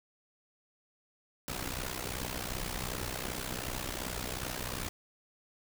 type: noise with amplitude modulation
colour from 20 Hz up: pink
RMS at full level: -34 dBFS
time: 1.48-4.89 s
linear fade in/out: 0 ms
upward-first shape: sine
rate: 62.7 Hz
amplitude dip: 80%
effects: none